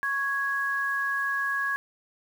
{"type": "tone pair together", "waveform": "sine", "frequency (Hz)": [1106.9, 1661.2], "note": ["C#6", "G#6"], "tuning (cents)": [-3, 0], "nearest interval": "perfect fifth", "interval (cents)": 703, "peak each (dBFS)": [-31, -26], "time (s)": [0.03, 1.76], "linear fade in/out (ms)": 0, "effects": ["8-bit"]}